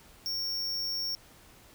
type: tone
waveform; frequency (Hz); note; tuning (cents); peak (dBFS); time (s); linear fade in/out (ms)
square; 5500; F8; -27; -31; 0.26-1.15; 0
effects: pink hiss -56 dBFS RMS until 1.74 s